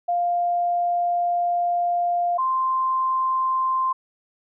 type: tone pair in turn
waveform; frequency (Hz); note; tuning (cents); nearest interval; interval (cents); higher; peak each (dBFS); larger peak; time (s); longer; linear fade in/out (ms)
sine; 700 / 1044.9; F5 / C6; +4 / -3; perfect fifth; 693; second; -19; neither; 0.08-2.38 / 2.38-3.93; first; 10
effects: none